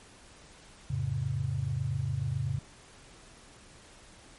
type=chord; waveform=sine; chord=F augmented; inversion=none; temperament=just; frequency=87.31 / 109.13 / 136.42 Hz; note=F2 / A2 / C#3; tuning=0 / -14 / -27 cents; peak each=-36 / -33 / -31 dBFS; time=0.9-2.59 s; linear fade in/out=5 ms; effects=pink hiss -54 dBFS RMS until 4.38 s + MP3 48 kbps